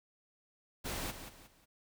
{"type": "noise with echo", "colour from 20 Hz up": "pink", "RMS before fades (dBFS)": -39, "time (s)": [0.84, 1.12], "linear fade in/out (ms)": 20, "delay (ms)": 180, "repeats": 3, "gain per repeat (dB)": -9, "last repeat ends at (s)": 1.66, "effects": []}